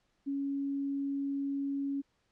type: tone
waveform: sine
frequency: 278.2 Hz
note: C#4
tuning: 6 cents sharp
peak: -31 dBFS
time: 0.26-2.02 s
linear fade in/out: 20 ms
effects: pink hiss -75 dBFS RMS until 2.31 s + low-pass 6000 Hz 12 dB/octave